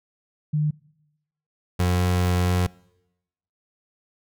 sine / 30% pulse tone pair in turn, 151 / 89.79 Hz, D3 / F2, +48 / +49 cents, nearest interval major sixth, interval 899 cents, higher first, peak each -19 / -16 dBFS, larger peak second, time 0.53-0.71 / 1.79-2.67 s, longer second, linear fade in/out 10 ms, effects noise-tail reverb RT60 0.9 s tail -24 dB re dry

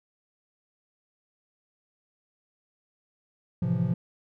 triangle chord, F major seventh, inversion first, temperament equal, 110 / 130.81 / 164.81 / 174.61 Hz, A2 / C3 / E3 / F3, 0 / 0 / 0 / 0 cents, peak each -29 / -27 / -29 / -25 dBFS, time 3.62-3.94 s, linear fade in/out 5 ms, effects none

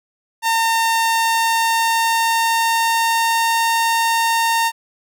sawtooth tone with pitch glide, 910 to 915.8 Hz, A#5 to A#5, -42 to -31 cents, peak -11 dBFS, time 0.42-4.72 s, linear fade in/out 50 ms, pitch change +11 cents, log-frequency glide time 1.04-3.61 s, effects none

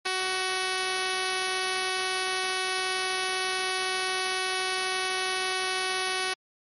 5% pulse tone, 374 Hz, F#4, 19 cents sharp, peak -15 dBFS, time 0.05-6.34 s, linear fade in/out 10 ms, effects MP3 48 kbps

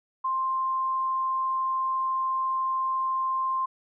sine tone, 1051 Hz, C6, 7 cents sharp, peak -24 dBFS, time 0.24-3.66 s, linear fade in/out 10 ms, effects none

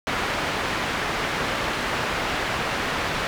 white low-pass noise, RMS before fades -26 dBFS, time 0.07-3.27 s, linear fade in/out 0 ms, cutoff 2100 Hz, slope 12 dB/octave, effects none

